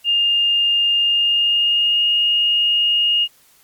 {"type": "tone with pitch glide", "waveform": "sine", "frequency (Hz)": [2817, 2850], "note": ["F7", "F7"], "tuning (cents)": [14, 34], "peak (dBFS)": -13, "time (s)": [0.04, 3.28], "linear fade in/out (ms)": 50, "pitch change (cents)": 20, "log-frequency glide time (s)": [0.95, 2.04], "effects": ["white hiss -53 dBFS RMS until 3.63 s", "MP3 96 kbps"]}